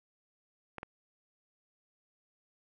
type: clicks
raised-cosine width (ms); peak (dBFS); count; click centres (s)
0.5; -25; 2; 0.783 / 0.831
effects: none